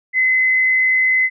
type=tone with frequency modulation; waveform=sine; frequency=2039 Hz; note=C7; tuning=45 cents flat; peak=-12 dBFS; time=0.13-1.3 s; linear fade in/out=50 ms; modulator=68.5 Hz; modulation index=0.37; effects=none